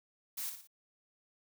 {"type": "noise with echo", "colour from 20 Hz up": "blue", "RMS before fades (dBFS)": -39, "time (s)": [0.37, 0.5], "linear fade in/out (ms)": 10, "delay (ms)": 58, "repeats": 3, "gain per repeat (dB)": -7, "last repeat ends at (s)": 0.674, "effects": []}